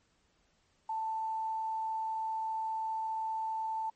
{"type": "tone with quantisation", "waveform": "sine", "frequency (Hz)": 885, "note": "A5", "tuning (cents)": 10, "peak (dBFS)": -32, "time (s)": [0.89, 3.9], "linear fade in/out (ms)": 5, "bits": 10, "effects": ["pink hiss -72 dBFS RMS until 3.95 s", "MP3 32 kbps"]}